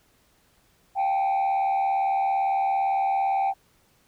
sine tone with frequency modulation, 782 Hz, G5, 4 cents flat, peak -18 dBFS, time 0.95-3.54 s, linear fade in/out 50 ms, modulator 77.7 Hz, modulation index 0.56, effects tanh soft clip ceiling -20 dBFS + pink hiss -63 dBFS RMS until 4.07 s

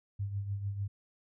sine tone with tremolo, 100 Hz, G2, 35 cents sharp, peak -30 dBFS, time 0.19-0.88 s, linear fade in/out 10 ms, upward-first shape triangle, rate 6.7 Hz, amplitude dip 65%, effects none

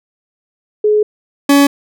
sine / 40% pulse tone pair in turn, 422.8 / 282.2 Hz, G#4 / C#4, +31 / +31 cents, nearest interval perfect fifth, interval 700 cents, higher first, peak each -8 / -5 dBFS, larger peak second, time 0.84-1.03 / 1.49-1.67 s, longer first, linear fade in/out 5 ms, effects none

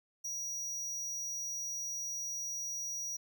square tone, 5780 Hz, F#8, 41 cents flat, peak -37 dBFS, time 0.24-3.17 s, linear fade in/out 10 ms, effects none

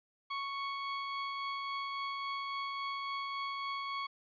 sawtooth tone with tremolo, 1108.7 Hz, C#6, in tune, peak -31 dBFS, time 0.3-4.07 s, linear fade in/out 10 ms, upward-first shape triangle, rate 3.6 Hz, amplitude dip 25%, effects resampled to 11025 Hz + 12-bit

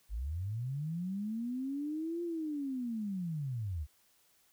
sine linear two-way sweep, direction up then down, 46.42 to 347.9 to 66.9 Hz, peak -34 dBFS, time 0.09-3.87 s, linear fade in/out 50 ms, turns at 2.23 s, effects white hiss -69 dBFS RMS until 4.52 s

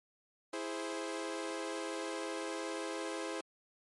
sawtooth chord, E augmented, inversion none, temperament equal, 329.6 / 415.3 / 523.3 Hz, E4 / G#4 / B#4, 0 / 0 / 0 cents, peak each -37 / -39 / -38 dBFS, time 0.53-3.41 s, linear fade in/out 5 ms, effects MP3 48 kbps

